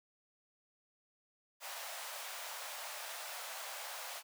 pink high-pass noise, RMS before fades -45 dBFS, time 1.6-4.23 s, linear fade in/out 50 ms, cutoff 570 Hz, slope 48 dB/octave, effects none

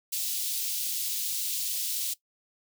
white high-pass noise, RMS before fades -31 dBFS, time 0.12-2.14 s, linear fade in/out 10 ms, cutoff 3100 Hz, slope 24 dB/octave, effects noise-tail reverb RT60 0.1 s tail -18 dB re dry

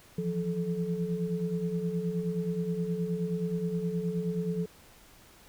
sine tone cluster, 166 / 175.5 / 433.4 Hz, E3 / F3 / A4, +12 / +9 / -26 cents, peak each -35 / -31 / -34 dBFS, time 0.18-4.66 s, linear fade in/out 5 ms, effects pink hiss -56 dBFS RMS until 5.48 s

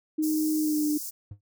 sine tone with pitch glide, 310 to 300.3 Hz, D#4 to D4, -6 to +39 cents, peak -23 dBFS, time 0.18-0.98 s, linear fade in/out 10 ms, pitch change -55 cents, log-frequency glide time 0.55-0.85 s
white high-pass noise, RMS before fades -36 dBFS, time 0.22-1.11 s, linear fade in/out 20 ms, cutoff 5000 Hz, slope 48 dB/octave
triangle tone with exponential decay, 101.4 Hz, G#2, 41 cents flat, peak -32 dBFS, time 1.31-1.41 s, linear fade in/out 5 ms, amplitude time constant 20 ms
effects none

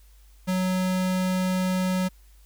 square tone, 185 Hz, F#3, in tune, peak -23 dBFS, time 0.47-2.09 s, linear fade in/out 20 ms, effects added 50 Hz sine -50 dBFS peak until 2.45 s + white hiss -62 dBFS RMS until 2.45 s

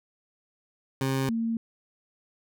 20% pulse / sine tone pair in turn, 133.9 / 228.1 Hz, C3 / A#3, +40 / -37 cents, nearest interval major sixth, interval 923 cents, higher second, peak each -20 / -25 dBFS, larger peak first, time 1.01-1.29 / 1.29-1.57 s, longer neither, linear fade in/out 2 ms, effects none

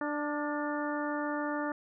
harmonic tone with a mistuned harmonic, 295.5 Hz, D4, 11 cents sharp, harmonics 1 / 2 / 3 / 4 / 5 / 6, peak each -34 / -37 / -39 / -40 / -41 / -42 dBFS, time 0.01-1.72 s, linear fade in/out 2 ms, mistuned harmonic 5, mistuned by -42 cents, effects none

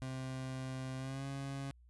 30% pulse tone with pitch glide, 130.81 to 137.47 Hz, C3 to C#3, 0 to -14 cents, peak -37 dBFS, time 0.02-1.71 s, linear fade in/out 0 ms, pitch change +86 cents, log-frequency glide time 0.97-1.26 s, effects added 60 Hz sine -59 dBFS peak until 1.89 s + resampled to 24000 Hz

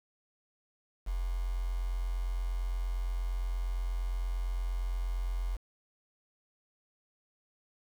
sine tone with quantisation, 44.32 Hz, F1, 26 cents sharp, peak -30 dBFS, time 1.06-5.57 s, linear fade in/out 20 ms, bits 8, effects none

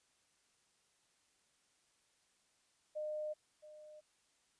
sine tone with echo, 609 Hz, D#5, 37 cents flat, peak -38 dBFS, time 2.95-3.34 s, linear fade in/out 20 ms, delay 670 ms, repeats 1, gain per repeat -15 dB, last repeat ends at 4.01 s, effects white hiss -75 dBFS RMS until 4.59 s + resampled to 22050 Hz

